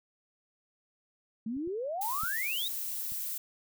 sine exponential sweep, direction up, 211.8 to 3886 Hz, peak -32 dBFS, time 1.46-2.68 s, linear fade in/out 5 ms
clicks, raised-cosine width 5 ms, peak -41 / -40 / -31 / -38 dBFS, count 4, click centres 1.567 / 1.675 / 2.235 / 3.121 s
violet noise, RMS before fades -36 dBFS, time 2.01-3.38 s, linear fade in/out 5 ms
effects none

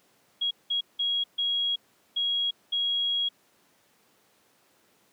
sine tone bursts at uneven times, 3300 Hz, G#7, 12 cents flat, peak -24 dBFS, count 6, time 0.41-0.51 / 0.7-0.81 / 0.99-1.24 / 1.38-1.76 / 2.16-2.51 / 2.72-3.29 s, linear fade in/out 10 ms, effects pink hiss -64 dBFS RMS until 5.12 s + high-pass 200 Hz 12 dB/octave

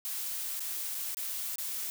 blue noise with dropouts, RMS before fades -36 dBFS, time 0.05-1.9 s, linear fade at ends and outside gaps 0 ms, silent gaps 0.595-0.604 / 0.946-0.95 / 1.146-1.17 / 1.557-1.583 s, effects none

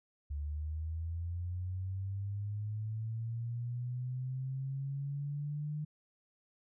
sine linear sweep, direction up, 71.6 to 151.7 Hz, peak -35 dBFS, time 0.3-5.85 s, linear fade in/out 10 ms, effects none

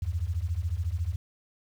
sine beating tone pair, 78 / 92 Hz, D#2 / F#2, +5 / -9 cents, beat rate 14 Hz, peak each -30 dBFS, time 0.02-1.16 s, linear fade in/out 5 ms, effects 9-bit

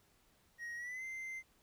triangle tone with pitch glide, 1885 to 2079 Hz, A#6 to C7, +19 to -12 cents, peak -40 dBFS, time 0.58-1.43 s, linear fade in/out 50 ms, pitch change +169 cents, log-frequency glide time 0.76-1.04 s, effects pink hiss -71 dBFS RMS until 1.62 s

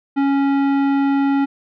sine tone with tanh clipping, 277.2 Hz, C#4, in tune, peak -16 dBFS, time 0.16-1.46 s, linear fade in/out 20 ms, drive 15 dB, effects none

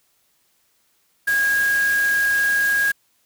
sine tone in noise, 1638 Hz, G#6, 24 cents flat, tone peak -16 dBFS, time 1.27-2.92 s, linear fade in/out 10 ms, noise white, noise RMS -31 dBFS, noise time 1.27-2.92 s, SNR +12 dB, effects white hiss -64 dBFS RMS until 3.25 s

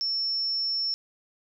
sine tone, 5400 Hz, E8, 41 cents sharp, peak -25 dBFS, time 0.01-0.94 s, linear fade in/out 0 ms, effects none

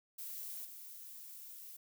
violet noise with level steps, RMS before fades -45 / -51 dBFS, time 0.18-1.77 s, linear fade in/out 10 ms, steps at 0.65 s, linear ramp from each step 2 ms, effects none

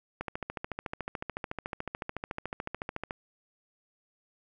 click train, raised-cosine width 0.5 ms, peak -19 dBFS, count 41, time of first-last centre 0.21-3.109 s, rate 13.8 Hz, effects none

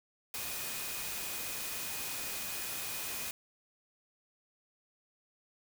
sine tone in noise, 2489 Hz, D#7, in tune, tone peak -48 dBFS, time 0.34-3.31 s, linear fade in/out 2 ms, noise white, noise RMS -39 dBFS, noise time 0.34-3.31 s, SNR -12 dB, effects none

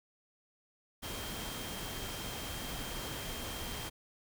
sine tone in noise, 3184 Hz, G7, 26 cents sharp, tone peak -48 dBFS, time 1.02-3.9 s, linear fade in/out 20 ms, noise pink, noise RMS -41 dBFS, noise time 1.02-3.9 s, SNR -10 dB, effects none

